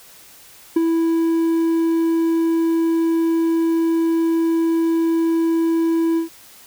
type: tone with ADSR envelope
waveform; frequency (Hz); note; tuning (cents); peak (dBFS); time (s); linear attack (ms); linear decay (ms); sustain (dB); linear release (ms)
triangle; 329.6; E4; 0; -8; 0.76-6.29; 7; 18; -5; 120
effects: white hiss -45 dBFS RMS until 6.66 s